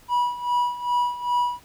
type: tone with tremolo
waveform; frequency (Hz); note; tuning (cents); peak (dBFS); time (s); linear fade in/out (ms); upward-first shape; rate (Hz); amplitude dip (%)
triangle; 975; B5; -23; -16; 0.08-1.6; 50; sine; 2.5; 80
effects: pink hiss -53 dBFS RMS until 1.64 s